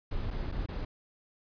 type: noise with dropouts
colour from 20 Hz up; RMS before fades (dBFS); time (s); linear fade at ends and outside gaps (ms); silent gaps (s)
brown; -34; 0.11-0.85; 5; 0.305-0.309 / 0.517-0.522 / 0.662-0.685
effects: resampled to 11025 Hz